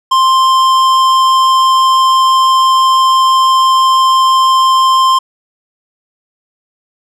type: tone with tanh clipping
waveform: sine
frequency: 1049 Hz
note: C6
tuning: 4 cents sharp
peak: -8 dBFS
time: 0.11-5.19 s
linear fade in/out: 10 ms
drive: 14 dB
effects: none